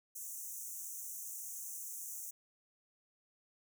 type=high-pass noise; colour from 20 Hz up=pink; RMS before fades=-45 dBFS; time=0.15-2.31 s; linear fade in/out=10 ms; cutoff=6000 Hz; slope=96 dB/octave; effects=none